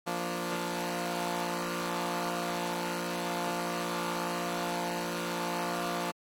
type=chord; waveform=10% pulse; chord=Bb major; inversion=second; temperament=equal with one note detuned; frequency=174.61 / 233.1 / 291.5 Hz; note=F3 / Bb3 / D4; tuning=0 / 0 / -13 cents; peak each=-26 / -30 / -30 dBFS; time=0.06-6.12 s; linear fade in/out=20 ms; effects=AAC 48 kbps

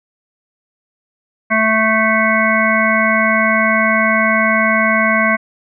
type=harmonic tone; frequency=220 Hz; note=A3; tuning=in tune; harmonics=1 / 3 / 5 / 7 / 9 / 10; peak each=-18 / -18 / -18 / -18 / -18 / -18 dBFS; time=1.5-5.37 s; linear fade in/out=20 ms; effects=none

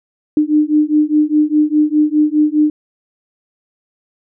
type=beating tone pair; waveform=sine; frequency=300 / 304.9 Hz; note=D4 / D#4; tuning=+37 / -35 cents; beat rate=4.9 Hz; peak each=-13 dBFS; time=0.37-2.7 s; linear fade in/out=2 ms; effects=none

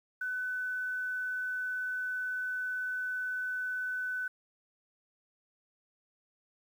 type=tone with quantisation; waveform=sine; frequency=1503 Hz; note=F#6; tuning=27 cents sharp; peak=-32 dBFS; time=0.21-4.28 s; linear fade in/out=5 ms; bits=10; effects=none

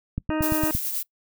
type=click train; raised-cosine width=5 ms; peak=-14 dBFS; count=6; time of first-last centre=0.18-0.75 s; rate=8.77 Hz
type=harmonic tone; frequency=311.1 Hz; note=D#4; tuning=in tune; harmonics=1 / 2 / 3 / 4 / 5 / 6 / 8 / 9; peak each=-24 / -30 / -34 / -36 / -38 / -40 / -42 / -43 dBFS; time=0.3-0.71 s; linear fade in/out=2 ms
type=noise with tremolo; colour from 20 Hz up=violet; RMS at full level=-26 dBFS; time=0.42-1.03 s; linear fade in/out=5 ms; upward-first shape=triangle; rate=9.5 Hz; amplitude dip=50%
effects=noise-tail reverb RT60 0.1 s tail -23 dB re dry

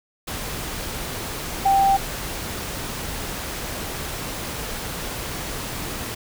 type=tone in noise; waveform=sine; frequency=784 Hz; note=G5; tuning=in tune; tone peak=-14 dBFS; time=1.65-1.97 s; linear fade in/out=10 ms; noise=pink; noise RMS=-30 dBFS; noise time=0.27-6.15 s; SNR=+13 dB; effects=none

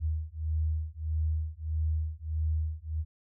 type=beating tone pair; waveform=sine; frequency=77.78 / 79.38 Hz; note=D#2 / D#2; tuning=0 / +35 cents; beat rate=1.6 Hz; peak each=-31 dBFS; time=0-3.05 s; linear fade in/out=50 ms; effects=none

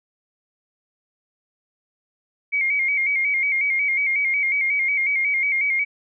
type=tone with vibrato; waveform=sine; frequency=2200 Hz; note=C#7; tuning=14 cents flat; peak=-18 dBFS; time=2.52-5.85 s; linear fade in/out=20 ms; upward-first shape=square; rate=5.5 Hz; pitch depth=57 cents each way; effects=none

